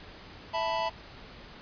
square chord, E suspended fourth, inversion none, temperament just, 659.3 / 879 / 988.9 Hz, E5 / A5 / B5, 0 / -2 / +2 cents, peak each -33 dBFS, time 0.53-0.9 s, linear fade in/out 20 ms, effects pink hiss -48 dBFS RMS until 1.61 s + resampled to 11025 Hz

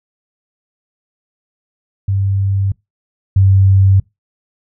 sine tone pair in turn, 98 / 96.65 Hz, G2 / G2, 0 / -24 cents, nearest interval unison, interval 24 cents, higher first, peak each -12 / -6 dBFS, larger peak second, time 2.08-2.72 / 3.36-4 s, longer neither, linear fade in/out 5 ms, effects noise-tail reverb RT60 0.2 s tail -24 dB re dry

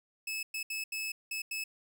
sawtooth tone bursts at uneven times, 2600 Hz, E7, 24 cents flat, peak -31 dBFS, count 6, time 0.27-0.43 / 0.54-0.63 / 0.7-0.84 / 0.92-1.12 / 1.31-1.42 / 1.51-1.64 s, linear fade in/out 5 ms, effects none

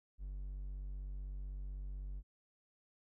triangle tone, 47.95 Hz, G1, 37 cents flat, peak -39 dBFS, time 0.18-2.23 s, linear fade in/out 50 ms, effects none

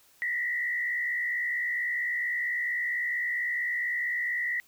sine tone with frequency modulation, 1940 Hz, B6, 31 cents flat, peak -27 dBFS, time 0.22-4.6 s, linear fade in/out 0 ms, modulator 64.4 Hz, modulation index 1.1, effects white hiss -61 dBFS RMS until 4.67 s

